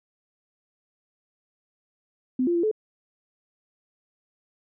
sine tone with pitch steps, 255.6 / 346.1 / 341.5 / 432.1 Hz, C4 / F4 / F4 / A4, -40 / -16 / -39 / -31 cents, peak -20 dBFS, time 2.39-2.714 s, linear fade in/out 5 ms, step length 81 ms, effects none

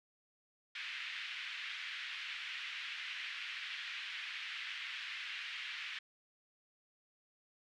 white band-pass noise, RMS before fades -44 dBFS, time 0.75-5.99 s, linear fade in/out 5 ms, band 1700 to 3100 Hz, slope 24 dB/octave, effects none

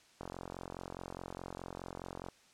click train, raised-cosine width 1 ms, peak -28 dBFS, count 94, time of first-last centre 0.21-2.286 s, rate 44.8 Hz, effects white hiss -64 dBFS RMS until 2.53 s + low-pass 7000 Hz 12 dB/octave

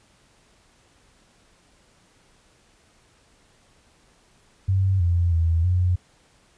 sine tone with pitch steps, 95.7 / 86.5 / 82.7 / 89.9 Hz, G2 / F2 / E2 / F#2, -41 / -16 / +6 / -49 cents, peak -17 dBFS, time 4.68-5.96 s, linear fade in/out 10 ms, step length 320 ms, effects pink hiss -59 dBFS RMS until 6.57 s + resampled to 22050 Hz

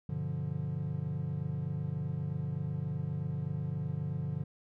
triangle chord, G dominant seventh, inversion none, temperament equal, 98 / 123.47 / 146.83 / 174.61 Hz, G2 / B2 / D3 / F3, 0 / 0 / 0 / 0 cents, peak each -39 / -38 / -33 / -38 dBFS, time 0.09-4.44 s, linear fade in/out 5 ms, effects none

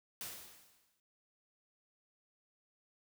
white noise with exponential decay, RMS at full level -42 dBFS, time 0.21-1 s, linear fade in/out 1 ms, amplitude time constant 170 ms, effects none

